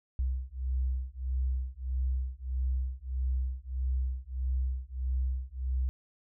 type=beating tone pair; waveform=sine; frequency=63.4 / 65 Hz; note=B1 / C2; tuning=+46 / -11 cents; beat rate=1.6 Hz; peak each=-32 / -32 dBFS; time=0.19-5.89 s; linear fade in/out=0 ms; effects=none